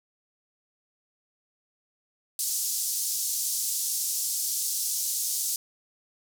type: band-pass noise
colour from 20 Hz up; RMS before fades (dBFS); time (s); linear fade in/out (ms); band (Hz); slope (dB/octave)
pink; -29; 2.39-5.56; 2; 5500 to 15000; 24
effects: none